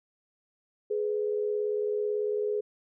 sine tone pair together, 420 / 498.1 Hz, G#4 / B4, +19 / +15 cents, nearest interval minor third, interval 296 cents, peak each -27 / -34 dBFS, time 0.9-2.61 s, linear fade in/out 10 ms, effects none

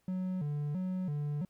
triangle tone with vibrato, 164.81 Hz, E3, in tune, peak -30 dBFS, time 0.08-1.45 s, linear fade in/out 2 ms, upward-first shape square, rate 1.5 Hz, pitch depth 200 cents each way, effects pink hiss -75 dBFS RMS until 1.49 s

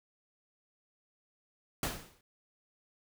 pink noise with exponential decay, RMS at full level -31 dBFS, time 1.83-2.21 s, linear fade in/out 2 ms, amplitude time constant 81 ms, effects none

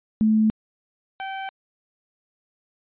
sine / sawtooth tone pair in turn, 217.5 / 773.5 Hz, A3 / G5, -20 / -23 cents, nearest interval octave + minor seventh, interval 2197 cents, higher second, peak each -15 / -25 dBFS, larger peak first, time 0.21-0.5 / 1.2-1.49 s, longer neither, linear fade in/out 0 ms, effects resampled to 8000 Hz

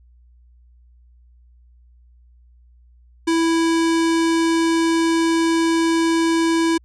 square tone, 329.7 Hz, E4, in tune, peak -16 dBFS, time 3.27-6.78 s, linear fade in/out 10 ms, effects added 60 Hz sine -48 dBFS peak until 6.84 s + resampled to 22050 Hz

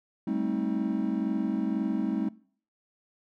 triangle chord, A half-diminished seventh, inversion third, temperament just, 198 / 220 / 264 / 316.8 Hz, G3 / A3 / C4 / Eb4, +18 / 0 / +16 / +31 cents, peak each -30 dBFS, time 0.27-2.29 s, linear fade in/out 5 ms, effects noise-tail reverb RT60 0.5 s tail -21 dB re dry

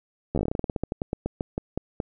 slowing click train, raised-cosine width 2 ms, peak -13 dBFS, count 23, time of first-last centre 0.35-2.002 s, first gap 12 ms, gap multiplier 1.15, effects none

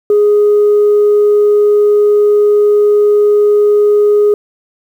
sine tone, 415.3 Hz, G#4, in tune, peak -4 dBFS, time 0.1-4.34 s, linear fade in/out 2 ms, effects tanh soft clip ceiling -3 dBFS + 7-bit

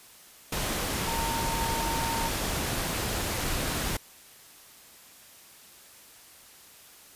sine tone in noise, 915 Hz, A#5, 32 cents flat, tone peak -31 dBFS, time 1.07-2.29 s, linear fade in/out 5 ms, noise pink, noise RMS -30 dBFS, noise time 0.52-3.97 s, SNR -4 dB, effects white hiss -52 dBFS RMS until 7.15 s + resampled to 32000 Hz

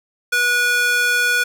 square tone with high-pass filter, 486.7 Hz, B4, 25 cents flat, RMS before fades -17 dBFS, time 0.32-1.44 s, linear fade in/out 10 ms, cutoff 1500 Hz, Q 2.1, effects none

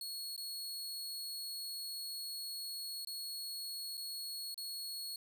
sawtooth tone with dropouts, 4339 Hz, C#8, 38 cents flat, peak -38 dBFS, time 0.01-5.16 s, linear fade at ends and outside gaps 2 ms, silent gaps 0.364-0.377 / 3.049-3.071 / 3.971-3.976 / 4.544-4.577 s, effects none

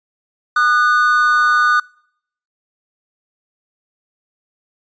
triangle tone pair together, 1219 / 1480 Hz, D#6 / F#6, -36 / 0 cents, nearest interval minor third, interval 336 cents, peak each -12 dBFS, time 0.56-1.8 s, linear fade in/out 5 ms, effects noise-tail reverb RT60 0.7 s tail -26 dB re dry + resampled to 16000 Hz

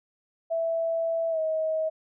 sine tone with pitch glide, 660 to 634.2 Hz, E5 to D#5, +2 to +33 cents, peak -24 dBFS, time 0.5-1.9 s, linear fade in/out 20 ms, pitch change -69 cents, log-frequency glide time 1.3-1.39 s, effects none

